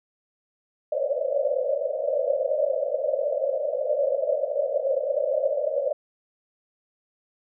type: band-pass noise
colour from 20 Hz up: white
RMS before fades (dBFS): -25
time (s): 0.92-5.93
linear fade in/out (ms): 5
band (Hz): 520 to 610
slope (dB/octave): 96
effects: none